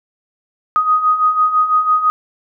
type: beating tone pair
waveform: sine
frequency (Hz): 1244.5 / 1250.5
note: D#6 / D#6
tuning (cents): 0 / +8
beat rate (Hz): 6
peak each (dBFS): -18 / -12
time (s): 0.76-2.1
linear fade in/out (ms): 0
effects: none

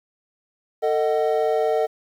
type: chord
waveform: triangle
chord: D# diminished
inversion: second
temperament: just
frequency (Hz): 448 / 622.3 / 746.7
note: A4 / D#5 / F#5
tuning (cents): +31 / 0 / +16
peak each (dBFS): -19 / -21 / -23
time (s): 0.82-1.87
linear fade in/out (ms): 20
effects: 9-bit

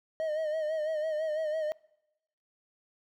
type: tone with vibrato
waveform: triangle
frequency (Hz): 622.3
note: D#5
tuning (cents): 0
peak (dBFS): -27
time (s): 0.2-1.72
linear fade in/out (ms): 0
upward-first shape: sine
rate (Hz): 6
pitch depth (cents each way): 58
effects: noise-tail reverb RT60 0.9 s tail -25 dB re dry

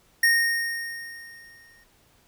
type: tone with exponential decay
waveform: square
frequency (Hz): 1853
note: A#6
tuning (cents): -11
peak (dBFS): -16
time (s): 0.23-1.84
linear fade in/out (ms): 5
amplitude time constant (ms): 350
effects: pink hiss -61 dBFS RMS until 2.27 s

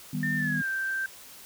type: chord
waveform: sine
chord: Eb augmented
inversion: none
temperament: equal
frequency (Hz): 155.56 / 196 / 246.9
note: Eb3 / G3 / B3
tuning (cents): 0 / 0 / 0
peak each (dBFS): -31 / -33 / -32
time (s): 0.13-0.62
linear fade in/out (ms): 5
type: tone with pitch glide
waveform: sine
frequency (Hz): 1800 to 1567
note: A6 to G6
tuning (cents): +39 to -1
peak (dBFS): -27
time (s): 0.23-1.06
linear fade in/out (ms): 2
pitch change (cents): -240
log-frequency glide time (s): 0.37-0.67
effects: tanh soft clip ceiling -15 dBFS + white hiss -48 dBFS RMS until 1.45 s

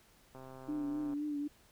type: click train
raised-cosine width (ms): 1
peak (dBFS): -37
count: 104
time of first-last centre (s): 0.35-1.136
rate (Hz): 131
type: tone with vibrato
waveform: sine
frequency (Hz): 293.7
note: D4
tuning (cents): 0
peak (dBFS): -34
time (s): 0.68-1.48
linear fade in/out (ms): 10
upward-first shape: triangle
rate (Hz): 3.9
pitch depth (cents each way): 47
effects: pink hiss -65 dBFS RMS until 1.71 s

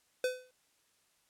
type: tone with exponential decay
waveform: square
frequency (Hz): 506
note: B4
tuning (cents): +42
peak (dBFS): -27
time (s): 0.24-0.51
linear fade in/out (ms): 2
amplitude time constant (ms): 57
effects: white hiss -72 dBFS RMS until 1.29 s + low-pass 11000 Hz 12 dB/octave

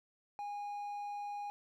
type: tone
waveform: triangle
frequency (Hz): 820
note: G#5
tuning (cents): -22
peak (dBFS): -37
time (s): 0.39-1.5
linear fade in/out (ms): 0
effects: none

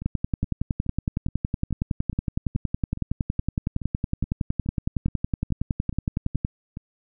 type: two click trains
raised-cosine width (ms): 5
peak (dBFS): -21 / -11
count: 17 / 70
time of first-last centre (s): 0.02-6.771 / 0.06-6.449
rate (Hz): 2.37 / 10.8
effects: none

